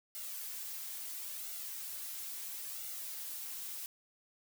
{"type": "noise with flanger", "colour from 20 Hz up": "blue", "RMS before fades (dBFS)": -43, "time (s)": [0.15, 3.86], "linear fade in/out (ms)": 0, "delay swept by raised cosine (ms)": [1.4, 3.8], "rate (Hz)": 0.74, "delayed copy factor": 0.5, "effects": []}